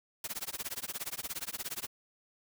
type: noise with tremolo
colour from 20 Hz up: white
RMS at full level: -36 dBFS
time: 0.24-1.87 s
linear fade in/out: 2 ms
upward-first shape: sine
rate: 17 Hz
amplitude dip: 100%
effects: none